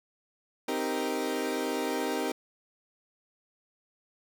30% pulse chord, C minor seventh, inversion none, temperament equal, 261.6 / 311.1 / 392 / 466.2 Hz, C4 / Eb4 / G4 / Bb4, 0 / 0 / 0 / 0 cents, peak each -32 dBFS, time 0.68-2.32 s, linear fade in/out 5 ms, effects none

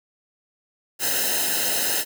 white noise with comb filter, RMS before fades -23 dBFS, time 0.99-2.05 s, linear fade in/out 50 ms, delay 0.87 ms, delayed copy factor -0.95, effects none

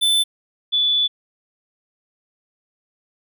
square / sine tone pair in turn, 3520 / 3464 Hz, A7 / A7, 0 / -28 cents, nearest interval unison, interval 28 cents, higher first, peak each -15 dBFS, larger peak neither, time 0.01-0.24 / 0.72-1.08 s, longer second, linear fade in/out 20 ms, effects none

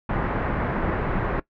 pink low-pass noise, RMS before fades -25 dBFS, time 0.09-1.4 s, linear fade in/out 5 ms, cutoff 1800 Hz, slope 24 dB/octave, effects noise-tail reverb RT60 0.1 s tail -19 dB re dry

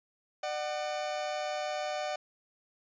40% pulse tone pair together, 601 / 747.1 Hz, D5 / F#5, +40 / +17 cents, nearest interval major third, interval 377 cents, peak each -34 / -35 dBFS, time 0.43-2.16 s, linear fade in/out 5 ms, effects resampled to 16000 Hz

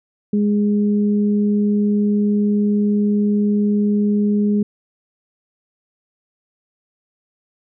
sine tone pair together, 206.7 / 413.3 Hz, G#3 / G#4, -8 / -8 cents, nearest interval octave, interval 1200 cents, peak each -14 / -24 dBFS, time 0.33-4.63 s, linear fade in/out 5 ms, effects none

